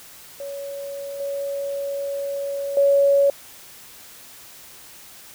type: tone with level steps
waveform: sine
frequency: 560 Hz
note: C#5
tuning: 18 cents sharp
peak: -29 / -24 / -13 dBFS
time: 0.4-3.3 s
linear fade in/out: 2 ms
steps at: 1.2 / 2.77 s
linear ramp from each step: 2 ms
effects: white hiss -44 dBFS RMS until 5.34 s